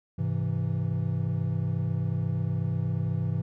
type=chord; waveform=triangle; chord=Ab augmented; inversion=none; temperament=equal with one note detuned; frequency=102.52 / 130.81 / 164.81 Hz; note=Ab2 / C3 / E3; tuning=-22 / 0 / 0 cents; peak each=-28 dBFS; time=0.18-3.42 s; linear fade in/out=10 ms; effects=none